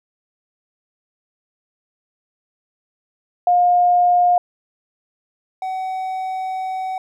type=tone pair in turn; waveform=sine / triangle; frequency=711 / 753.3 Hz; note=F5 / F#5; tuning=+31 / +31 cents; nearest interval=minor second; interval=100 cents; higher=second; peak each=-11 / -20 dBFS; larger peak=first; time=3.47-4.38 / 5.62-6.98 s; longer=second; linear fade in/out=2 ms; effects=none

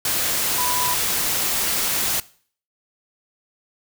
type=tone in noise; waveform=sine; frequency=989 Hz; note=B5; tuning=2 cents sharp; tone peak=-24 dBFS; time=0.58-0.94 s; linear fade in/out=2 ms; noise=white; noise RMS=-22 dBFS; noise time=0.05-2.2 s; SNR=-5 dB; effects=noise-tail reverb RT60 0.5 s tail -20 dB re dry

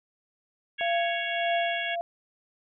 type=harmonic tone; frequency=554.4 Hz; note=C#5; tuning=in tune; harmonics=3 / 4 / 5 / 6; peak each=-33 / -34 / -35 / -36 dBFS; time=0.78-1.96 s; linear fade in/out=20 ms
type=tone with tremolo; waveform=sine; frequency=685 Hz; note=F5; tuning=34 cents flat; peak=-23 dBFS; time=0.81-2.01 s; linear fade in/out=0 ms; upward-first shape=triangle; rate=1.7 Hz; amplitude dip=80%
effects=none

